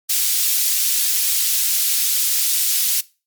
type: high-pass noise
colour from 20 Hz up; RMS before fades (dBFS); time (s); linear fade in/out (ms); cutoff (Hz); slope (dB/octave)
white; -18; 0.09-3.01; 10; 3500; 12
effects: noise-tail reverb RT60 0.3 s tail -20 dB re dry + MP3 96 kbps